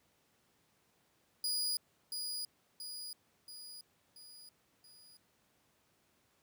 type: tone with echo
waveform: sawtooth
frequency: 4906 Hz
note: D#8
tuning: 25 cents flat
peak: -30 dBFS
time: 1.44-1.77 s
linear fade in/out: 2 ms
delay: 680 ms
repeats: 5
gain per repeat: -5 dB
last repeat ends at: 5.17 s
effects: pink hiss -73 dBFS RMS until 6.42 s + high-pass 100 Hz 12 dB/octave